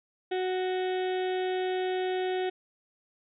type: harmonic tone with a mistuned harmonic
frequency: 370 Hz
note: F#4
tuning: in tune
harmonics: 1 / 2 / 4 / 5 / 6 / 7 / 8 / 9 / 10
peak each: -28 / -34 / -44 / -43 / -47 / -49 / -48 / -47 / -48 dBFS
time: 0.31-2.5 s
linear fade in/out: 10 ms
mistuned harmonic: 8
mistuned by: +22 cents
effects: none